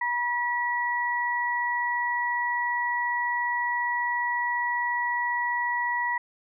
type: tone pair together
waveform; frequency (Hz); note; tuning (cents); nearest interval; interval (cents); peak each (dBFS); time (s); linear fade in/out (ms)
sine; 964 / 1938.6; B5 / B6; -42 / -33; octave; 1209; -27; 0.01-6.18; 5
effects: none